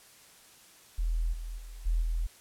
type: tone with level steps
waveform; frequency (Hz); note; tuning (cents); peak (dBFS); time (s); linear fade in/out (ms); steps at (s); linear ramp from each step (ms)
sine; 41.12; E1; -4; -26 / -35 / -41 / -24 / -27; 0.98-2.27; 10; 1.32 / 1.57 / 1.85 / 2.01; 20
effects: white hiss -56 dBFS RMS until 2.4 s + low-pass 12000 Hz 12 dB/octave